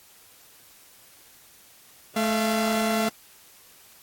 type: tone pair together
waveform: sawtooth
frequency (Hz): 217.1 / 682.1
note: A3 / F5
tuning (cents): -23 / -41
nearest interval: octave + minor sixth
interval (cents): 1982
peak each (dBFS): -20 / -22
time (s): 2.16-3.09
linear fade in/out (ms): 5
effects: white hiss -53 dBFS RMS until 4.02 s + AAC 64 kbps